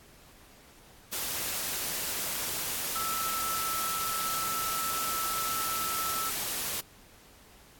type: tone in noise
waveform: sine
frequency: 1318.5 Hz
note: E6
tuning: in tune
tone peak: -32 dBFS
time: 2.95-6.3 s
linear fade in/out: 10 ms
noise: white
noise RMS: -33 dBFS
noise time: 1.12-6.81 s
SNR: -2 dB
effects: pink hiss -56 dBFS RMS until 7.79 s + AAC 64 kbps